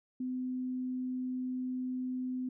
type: tone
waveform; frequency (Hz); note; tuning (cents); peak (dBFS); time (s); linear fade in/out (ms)
sine; 254.5; C4; -48; -33; 0.2-2.49; 5
effects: none